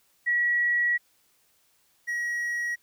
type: tone pair in turn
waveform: sine / triangle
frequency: 1924 / 1907.4 Hz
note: B6 / A#6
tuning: -46 / +39 cents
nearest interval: unison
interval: 15 cents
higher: first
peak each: -21 / -25 dBFS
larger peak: first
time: 0.26-0.98 / 2.07-2.76 s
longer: first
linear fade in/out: 20 ms
effects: white hiss -66 dBFS RMS until 2.82 s